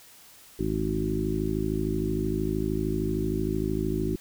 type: harmonic tone with a mistuned harmonic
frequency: 53.1 Hz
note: G#1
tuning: 39 cents sharp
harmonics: 1 / 2 / 3 / 4 / 5 / 6 / 7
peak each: -33 / -35 / -33 / -33 / -35 / -31 / -31 dBFS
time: 0.59-4.16 s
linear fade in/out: 5 ms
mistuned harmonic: 2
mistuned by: -16 cents
effects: white hiss -52 dBFS RMS until 4.2 s